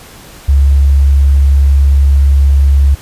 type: tone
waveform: sine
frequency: 69.4 Hz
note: C#2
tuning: 3 cents sharp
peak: -4 dBFS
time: 0.48-2.95 s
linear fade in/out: 10 ms
effects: pink hiss -35 dBFS RMS until 3.01 s + resampled to 32000 Hz